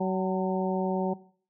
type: harmonic tone with a mistuned harmonic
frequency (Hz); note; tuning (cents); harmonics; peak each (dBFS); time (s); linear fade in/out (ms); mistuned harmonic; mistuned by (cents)
188.1; F#3; +29; 1 / 2 / 3 / 4 / 5; -28 / -31 / -33 / -34 / -35; 0-1.14; 10; 5; -60
effects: noise-tail reverb RT60 0.5 s tail -19 dB re dry